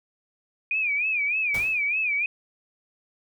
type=tone with vibrato; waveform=sine; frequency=2430 Hz; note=D#7; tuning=42 cents flat; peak=-22 dBFS; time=0.71-2.26 s; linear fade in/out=2 ms; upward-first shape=sine; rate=3.3 Hz; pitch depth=130 cents each way
type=noise with exponential decay; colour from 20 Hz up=pink; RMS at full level=-32 dBFS; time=1.54-1.89 s; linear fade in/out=5 ms; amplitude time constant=75 ms
effects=none